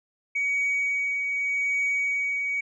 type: tone with tremolo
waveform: sine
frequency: 2256 Hz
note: C#7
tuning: 30 cents sharp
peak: -20 dBFS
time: 0.35-2.61 s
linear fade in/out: 10 ms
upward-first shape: triangle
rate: 0.84 Hz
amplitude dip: 40%
effects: tanh soft clip ceiling -20 dBFS